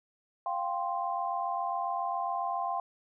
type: chord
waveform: sine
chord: F suspended second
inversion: none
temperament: just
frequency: 698.5 / 785.8 / 1047.7 Hz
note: F5 / G5 / C6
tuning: 0 / +4 / +2 cents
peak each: -34 dBFS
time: 0.46-2.8 s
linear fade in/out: 2 ms
effects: none